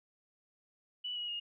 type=tone with pitch steps; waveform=sine; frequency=2960 / 2906 / 2853 Hz; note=F#7 / F#7 / F7; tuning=0 / -32 / +36 cents; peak=-36 dBFS; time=1.04-1.4 s; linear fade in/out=10 ms; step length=120 ms; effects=none